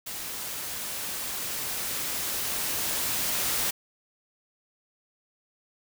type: noise with level ramp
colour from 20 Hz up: white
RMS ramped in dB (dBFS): -36 to -27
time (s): 0.06-3.71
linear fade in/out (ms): 10
effects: none